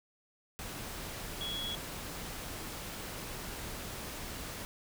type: tone in noise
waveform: sine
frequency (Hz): 3347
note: G#7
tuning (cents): +13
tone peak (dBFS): -36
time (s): 1.41-1.75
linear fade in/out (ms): 0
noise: pink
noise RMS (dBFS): -42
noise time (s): 0.59-4.65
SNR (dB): +3
effects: none